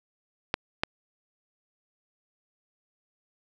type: clicks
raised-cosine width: 0.3 ms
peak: -8 dBFS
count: 2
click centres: 0.541 / 0.835 s
effects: none